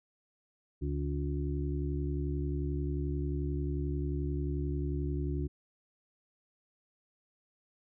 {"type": "harmonic tone", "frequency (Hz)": 71.3, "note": "C#2", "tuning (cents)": 49, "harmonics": [1, 2, 4, 5], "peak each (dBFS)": [-33, -36, -39, -40], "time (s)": [0.81, 5.48], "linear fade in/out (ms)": 20, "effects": []}